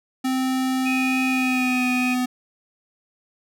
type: tone with pitch glide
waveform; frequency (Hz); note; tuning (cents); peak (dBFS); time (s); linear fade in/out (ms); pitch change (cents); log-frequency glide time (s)
square; 260 to 251.1; C4 to B3; -11 to +29; -21; 0.24-2.26; 10; -60; 1.3-1.83
type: tone with vibrato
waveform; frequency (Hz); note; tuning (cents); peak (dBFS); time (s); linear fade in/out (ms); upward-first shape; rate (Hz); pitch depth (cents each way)
sine; 2489; D#7; 0; -24; 0.85-2.15; 20; sine; 3.5; 8
effects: none

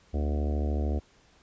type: harmonic tone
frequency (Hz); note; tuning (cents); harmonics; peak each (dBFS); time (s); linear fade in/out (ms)
73.42; D2; 0; 1 / 3 / 4 / 5 / 6 / 7 / 8 / 9 / 10; -26 / -36 / -38 / -40 / -42 / -43 / -44 / -45 / -46; 0.13-1; 20
effects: pink hiss -61 dBFS RMS until 1.42 s + resampled to 16000 Hz

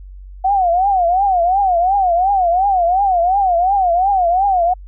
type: tone with vibrato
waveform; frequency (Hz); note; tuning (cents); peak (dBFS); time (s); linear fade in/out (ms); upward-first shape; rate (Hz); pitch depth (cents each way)
sine; 740; F#5; 0; -11; 0.44-4.74; 10; triangle; 2.8; 180
effects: added 47 Hz sine -32 dBFS peak until 4.87 s

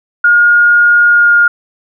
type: tone with pitch glide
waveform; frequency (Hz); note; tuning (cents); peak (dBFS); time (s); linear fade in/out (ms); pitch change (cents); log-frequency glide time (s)
sine; 1427 to 1418.8; F6 to F6; +37 to +27; -4; 0.24-1.48; 5; -10; 1.07-1.33
effects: none

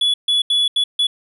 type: tone bursts at uneven times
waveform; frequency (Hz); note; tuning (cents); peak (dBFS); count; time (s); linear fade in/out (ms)
triangle; 3412; G#7; +46; -12; 5; 0.01-0.14 / 0.28-0.42 / 0.5-0.68 / 0.76-0.84 / 0.99-1.07; 5
effects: resampled to 32000 Hz

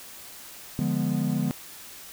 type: chord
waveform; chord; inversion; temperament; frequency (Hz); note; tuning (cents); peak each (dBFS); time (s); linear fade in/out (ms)
triangle; D diminished seventh; none; equal; 146.83 / 174.61 / 207.7 / 246.9; D3 / F3 / Ab3 / Cb4; 0 / 0 / 0 / 0; -27; 0.79-1.51; 0
effects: white hiss -44 dBFS RMS until 2.12 s

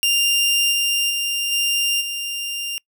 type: tone with level steps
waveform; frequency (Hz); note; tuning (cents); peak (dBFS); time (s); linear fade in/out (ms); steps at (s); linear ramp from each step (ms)
sawtooth; 2794; F7; 0; -12 / -14 / -17 / -14 / -21; 0.03-2.78; 0; 0.71 / 1.09 / 1.51 / 2; 20
effects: noise-tail reverb RT60 0.1 s tail -26 dB re dry

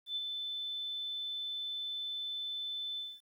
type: tone with ADSR envelope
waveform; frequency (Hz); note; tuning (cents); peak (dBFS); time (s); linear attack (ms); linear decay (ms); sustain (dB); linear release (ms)
sine; 3520; A7; 0; -32; 0.06-3.21; 100; 37; -4; 230
effects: 11-bit

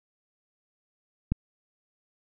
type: click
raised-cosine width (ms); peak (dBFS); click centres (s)
5; -12; 1.32
effects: none

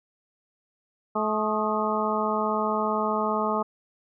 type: harmonic tone with a mistuned harmonic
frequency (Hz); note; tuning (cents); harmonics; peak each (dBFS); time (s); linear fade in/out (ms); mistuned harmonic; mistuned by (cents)
215.3; A3; -37; 1 / 2 / 3 / 4 / 5 / 6; -30 / -30 / -30 / -30 / -30 / -30; 1.15-3.63; 10; 6; -62
effects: none

